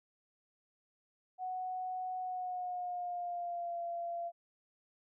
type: tone with pitch glide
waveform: sine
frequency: 740 to 686.5 Hz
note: F#5 to F5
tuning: 0 to -30 cents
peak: -36 dBFS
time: 1.38-4.32 s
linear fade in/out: 50 ms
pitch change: -130 cents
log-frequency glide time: 2.19-3.79 s
effects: none